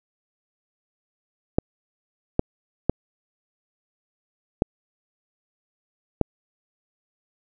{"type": "clicks", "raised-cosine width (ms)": 2, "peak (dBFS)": -4, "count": 5, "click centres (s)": [1.585, 2.394, 2.896, 4.621, 6.213], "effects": []}